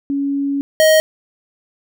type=tone pair in turn; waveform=sine / square; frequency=279.7 / 627.9 Hz; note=C#4 / D#5; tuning=+16 / +16 cents; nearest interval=octave + major second; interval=1400 cents; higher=second; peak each=-16 / -9 dBFS; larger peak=second; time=0.1-0.61 / 0.8-1 s; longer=first; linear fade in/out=0 ms; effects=none